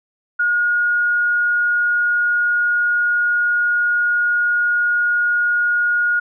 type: tone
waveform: sine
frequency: 1437 Hz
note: F6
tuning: 49 cents sharp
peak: -14 dBFS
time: 0.39-6.2 s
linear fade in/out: 10 ms
effects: none